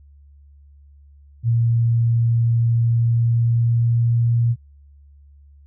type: tone with pitch glide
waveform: sine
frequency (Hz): 116.54 to 117.76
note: A#2 to A#2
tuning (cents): 0 to +18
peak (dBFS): -14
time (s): 1.43-4.56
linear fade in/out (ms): 50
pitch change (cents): +18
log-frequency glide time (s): 2.77-4.36
effects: added 71 Hz sine -45 dBFS peak until 5.66 s